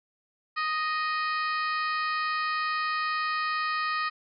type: harmonic tone with a mistuned harmonic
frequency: 622.3 Hz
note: D#5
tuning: in tune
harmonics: 2 / 3 / 4 / 5 / 6 / 7 / 8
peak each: -28 / -32 / -37 / -45 / -46 / -40 / -44 dBFS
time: 0.56-4.1 s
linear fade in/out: 20 ms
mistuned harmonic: 6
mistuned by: +71 cents
effects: none